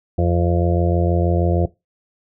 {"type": "harmonic tone", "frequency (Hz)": 86.4, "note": "F2", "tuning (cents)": -18, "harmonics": [1, 2, 4, 5, 6, 7, 8], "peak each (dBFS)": [-17, -22, -23, -29, -26, -29, -27], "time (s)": [0.18, 1.66], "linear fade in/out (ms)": 5, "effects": ["noise-tail reverb RT60 0.2 s tail -18 dB re dry"]}